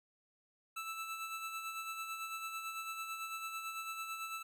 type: tone with tremolo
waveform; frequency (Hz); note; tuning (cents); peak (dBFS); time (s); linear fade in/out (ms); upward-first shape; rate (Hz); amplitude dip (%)
25% pulse; 1320; E6; +2; -35; 0.76-4.43; 10; sine; 9; 45
effects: none